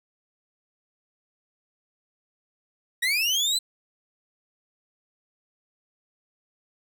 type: linear sweep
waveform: 30% pulse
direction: up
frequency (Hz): 1864.7 to 4087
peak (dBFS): -19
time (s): 3.02-3.59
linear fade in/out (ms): 10
effects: none